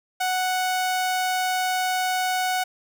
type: tone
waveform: sawtooth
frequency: 740 Hz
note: F#5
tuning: in tune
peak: -18 dBFS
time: 0.2-2.64 s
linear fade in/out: 10 ms
effects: none